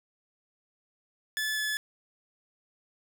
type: tone pair in turn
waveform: sawtooth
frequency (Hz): 1730 / 1720.2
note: A6 / A6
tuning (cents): -30 / -40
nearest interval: unison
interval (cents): 10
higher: first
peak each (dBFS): -25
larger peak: neither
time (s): 1.37-1.57 / 1.57-1.77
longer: neither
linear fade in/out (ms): 0
effects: none